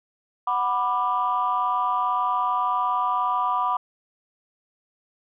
sine chord, B minor, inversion second, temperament just, 740.8 / 987.8 / 1185.3 Hz, F#5 / B5 / D6, +2 / 0 / +16 cents, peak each -27 / -23 / -24 dBFS, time 0.47-3.77 s, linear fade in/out 5 ms, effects tanh soft clip ceiling -13 dBFS

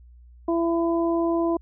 harmonic tone, 335.3 Hz, E4, 30 cents sharp, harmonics 1 / 2 / 3, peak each -21 / -27 / -31 dBFS, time 0.48-1.57 s, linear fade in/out 5 ms, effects added 60 Hz sine -46 dBFS peak until 1.61 s

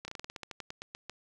slowing click train, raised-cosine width 0.2 ms, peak -23 dBFS, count 15, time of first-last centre 0.05-1.096 s, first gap 30 ms, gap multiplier 1.13, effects none

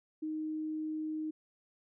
sine tone, 311.1 Hz, D#4, in tune, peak -34 dBFS, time 0.22-1.31 s, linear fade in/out 10 ms, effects none

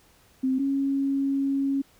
sine tone pair in turn, 261.6 / 274.8 Hz, C4 / C#4, 0 / -15 cents, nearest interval minor second, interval 85 cents, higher second, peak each -21 / -22 dBFS, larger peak first, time 0.43-0.59 / 0.59-1.82 s, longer second, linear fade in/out 10 ms, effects pink hiss -59 dBFS RMS until 1.99 s

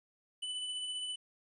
square tone with tremolo, 2991 Hz, F#7, 18 cents sharp, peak -36 dBFS, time 0.42-1.16 s, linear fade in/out 10 ms, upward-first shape sine, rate 15 Hz, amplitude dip 30%, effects resampled to 24000 Hz + 12-bit

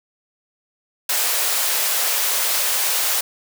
white high-pass noise, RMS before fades -20 dBFS, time 1.09-3.21 s, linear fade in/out 5 ms, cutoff 470 Hz, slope 24 dB/octave, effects none

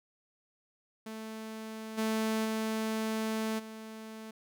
sawtooth tone with level steps, 220 Hz, A3, in tune, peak -36 / -25 / -27 / -39 dBFS, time 1.06-4.31 s, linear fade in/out 5 ms, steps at 1.97 / 2.44 / 3.58 s, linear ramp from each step 20 ms, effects none

